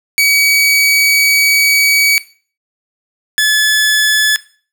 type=tone pair in turn; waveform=sawtooth; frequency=2269 / 1720.2 Hz; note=C#7 / A6; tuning=+40 / -40 cents; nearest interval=perfect fourth; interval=480 cents; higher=first; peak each=-5 dBFS; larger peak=neither; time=0.18-2.18 / 3.38-4.36 s; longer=first; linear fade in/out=0 ms; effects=noise-tail reverb RT60 0.4 s tail -17 dB re dry